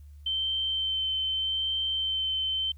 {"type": "tone with vibrato", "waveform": "sine", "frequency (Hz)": 3100, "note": "G7", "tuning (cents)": -20, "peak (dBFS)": -26, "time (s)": [0.26, 2.72], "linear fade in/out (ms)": 5, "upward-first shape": "sine", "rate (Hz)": 0.82, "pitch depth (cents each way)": 11, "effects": ["added 73 Hz sine -45 dBFS peak until 2.77 s", "white hiss -71 dBFS RMS until 2.77 s"]}